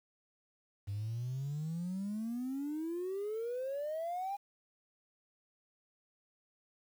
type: exponential sweep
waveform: triangle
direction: up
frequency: 98 to 814 Hz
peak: -32 dBFS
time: 0.87-4.37 s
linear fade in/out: 20 ms
effects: tanh soft clip ceiling -32 dBFS + 10-bit